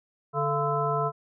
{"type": "harmonic tone with a mistuned harmonic", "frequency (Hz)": 146.1, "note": "D3", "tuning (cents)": -9, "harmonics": [1, 3, 5, 7, 9], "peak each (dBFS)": [-30, -30, -30, -30, -30], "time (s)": [0.33, 1.12], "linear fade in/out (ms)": 50, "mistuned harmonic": 5, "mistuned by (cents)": -110, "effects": []}